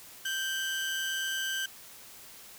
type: tone pair together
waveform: 30% pulse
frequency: 1568 / 2975 Hz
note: G6 / F#7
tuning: 0 / +9 cents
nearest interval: major seventh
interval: 1109 cents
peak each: -29 / -34 dBFS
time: 0.25-1.66 s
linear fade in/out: 5 ms
effects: white hiss -50 dBFS RMS until 2.58 s